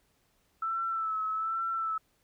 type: tone with vibrato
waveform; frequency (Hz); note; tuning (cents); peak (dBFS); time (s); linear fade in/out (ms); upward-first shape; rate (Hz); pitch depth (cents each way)
sine; 1318.5; E6; 0; -29; 0.62-1.98; 5; sine; 1.2; 39
effects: pink hiss -71 dBFS RMS until 2.23 s